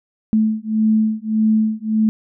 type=beating tone pair; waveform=sine; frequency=217.1 / 218.8 Hz; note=A3 / A3; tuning=-23 / -9 cents; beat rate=1.7 Hz; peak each=-17 dBFS; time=0.33-2.09 s; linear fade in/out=0 ms; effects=none